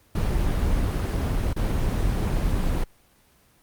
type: noise with dropouts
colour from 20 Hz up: brown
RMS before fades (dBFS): -23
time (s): 0.15-2.84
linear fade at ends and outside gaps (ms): 5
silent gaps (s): 1.532-1.563
effects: pink hiss -59 dBFS RMS until 3.62 s + Opus 24 kbps